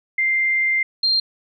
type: tone pair in turn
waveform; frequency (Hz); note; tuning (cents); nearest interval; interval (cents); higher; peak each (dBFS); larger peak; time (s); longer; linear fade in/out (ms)
sine; 2094 / 4188; C7 / C8; +1 / +1; octave; 1200; second; -16 / -15; second; 0.18-0.83 / 1.03-1.2; first; 5
effects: none